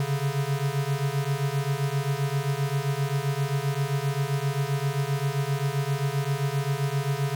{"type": "beating tone pair", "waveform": "square", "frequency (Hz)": [136, 143.6], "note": ["C#3", "D3"], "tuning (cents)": [-33, -39], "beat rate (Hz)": 7.6, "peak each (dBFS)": -28, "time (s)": [0, 7.35], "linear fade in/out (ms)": 2, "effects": []}